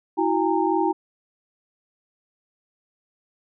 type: tone cluster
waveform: sine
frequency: 325 / 368.5 / 813 / 917 Hz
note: E4 / F#4 / G#5 / A#5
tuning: -24 / -7 / -37 / -29 cents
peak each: -23 / -24 / -25 / -25 dBFS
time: 0.17-0.93 s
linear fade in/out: 20 ms
effects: none